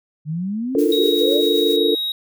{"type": "exponential sweep", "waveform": "sine", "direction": "up", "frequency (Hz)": [146.83, 622.3], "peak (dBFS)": -21, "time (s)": [0.25, 1.42], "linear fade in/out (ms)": 50}
{"type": "chord", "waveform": "sine", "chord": "Bb major seventh", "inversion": "first", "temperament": "equal", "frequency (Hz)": [293.7, 349.2, 440, 466.2], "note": ["D4", "F4", "A4", "Bb4"], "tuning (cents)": [0, 0, 0, 0], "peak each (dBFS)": [-22, -21, -18, -22], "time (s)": [0.75, 1.95], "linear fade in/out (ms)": 2}
{"type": "noise with tremolo", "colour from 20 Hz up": "blue", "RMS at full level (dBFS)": -35, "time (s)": [0.78, 1.77], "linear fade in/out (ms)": 10, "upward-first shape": "triangle", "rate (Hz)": 7.8, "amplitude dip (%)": 50}
{"type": "tone", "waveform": "triangle", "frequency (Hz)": 3800, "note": "A#7", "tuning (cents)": 33, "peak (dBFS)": -19, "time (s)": [0.92, 2.12], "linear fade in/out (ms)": 2}
{"effects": []}